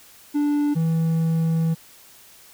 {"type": "tone pair in turn", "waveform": "triangle", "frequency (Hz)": [292.4, 163.06], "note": ["D4", "E3"], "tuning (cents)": [-7, -19], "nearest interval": "minor seventh", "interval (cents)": 1012, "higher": "first", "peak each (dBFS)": [-16, -16], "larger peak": "neither", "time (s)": [[0.34, 0.75], [0.75, 1.75]], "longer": "second", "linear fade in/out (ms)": 20, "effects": ["white hiss -49 dBFS RMS until 2.53 s"]}